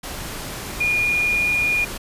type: tone in noise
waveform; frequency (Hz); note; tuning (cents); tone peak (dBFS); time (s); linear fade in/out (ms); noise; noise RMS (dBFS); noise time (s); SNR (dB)
sine; 2432; D#7; -40; -17; 0.8-1.85; 10; pink; -31; 0.03-1.98; +11
effects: resampled to 32000 Hz